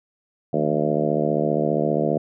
harmonic tone with a mistuned harmonic, 75 Hz, D2, 37 cents sharp, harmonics 2 / 3 / 4 / 5 / 6 / 7 / 8 / 9, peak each -27 / -27 / -27 / -27 / -27 / -27 / -27 / -27 dBFS, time 0.53-2.18 s, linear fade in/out 5 ms, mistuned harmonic 2, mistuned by +79 cents, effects none

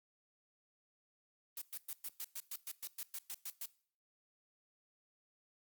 blue noise bursts, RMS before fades -43 dBFS, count 14, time 1.57-3.658 s, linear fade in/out 2 ms, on 47 ms, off 110 ms, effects noise-tail reverb RT60 0.5 s tail -20 dB re dry + Opus 24 kbps

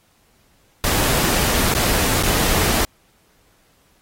pink noise with dropouts, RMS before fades -19 dBFS, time 0.84-2.85 s, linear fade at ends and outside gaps 1 ms, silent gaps 1.74-1.749 / 2.227-2.234 s, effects pink hiss -59 dBFS RMS until 4.01 s + AAC 48 kbps

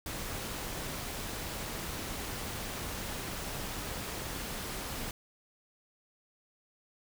pink noise with amplitude modulation, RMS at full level -37 dBFS, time 0.06-5.11 s, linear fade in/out 2 ms, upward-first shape sine, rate 245 Hz, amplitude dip 35%, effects none

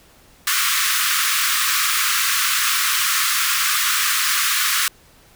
pink high-pass noise, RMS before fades -19 dBFS, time 0.47-4.88 s, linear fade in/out 2 ms, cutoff 1100 Hz, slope 96 dB/octave, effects pink hiss -51 dBFS RMS until 5.35 s

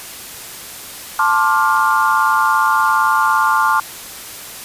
sine chord, D minor seventh, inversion second, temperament just, 881 / 1057.2 / 1174.7 / 1409.6 Hz, A5 / C6 / D6 / F6, +2 / +18 / 0 / +16 cents, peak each -17 dBFS, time 1.19-3.8 s, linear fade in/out 2 ms, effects white hiss -32 dBFS RMS until 4.64 s + resampled to 32000 Hz

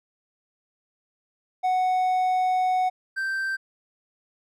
triangle tone pair in turn, 740 / 1563.7 Hz, F#5 / G6, 0 / -5 cents, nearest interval octave + minor second, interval 1295 cents, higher second, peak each -18 / -23 dBFS, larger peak first, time 1.63-2.9 / 3.16-3.57 s, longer first, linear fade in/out 20 ms, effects none

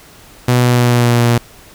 sawtooth tone with pitch glide, 123.47 to 118.99 Hz, B2 to A#2, 0 to +36 cents, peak -5 dBFS, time 0.48-1.38 s, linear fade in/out 5 ms, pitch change -64 cents, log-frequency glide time 0.59-1.22 s, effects pink hiss -41 dBFS RMS until 1.74 s

